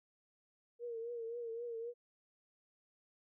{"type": "tone with vibrato", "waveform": "sine", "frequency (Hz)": 466.2, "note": "A#4", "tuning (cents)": 0, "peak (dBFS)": -40, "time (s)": [0.79, 1.94], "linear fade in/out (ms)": 50, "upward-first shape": "triangle", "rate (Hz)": 3.8, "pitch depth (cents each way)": 68, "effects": []}